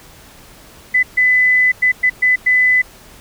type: tone bursts at uneven times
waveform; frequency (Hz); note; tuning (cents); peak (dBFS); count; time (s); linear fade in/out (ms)
sine; 2005; B6; +26; -9; 6; 0.94-1.03 / 1.17-1.72 / 1.82-1.92 / 2.03-2.1 / 2.22-2.36 / 2.46-2.82; 10
effects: pink hiss -42 dBFS RMS until 3.2 s